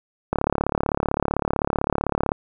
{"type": "click train", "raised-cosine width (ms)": 1, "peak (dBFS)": -6, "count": 72, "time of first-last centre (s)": [0.33, 2.319], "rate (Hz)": 35.7, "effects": []}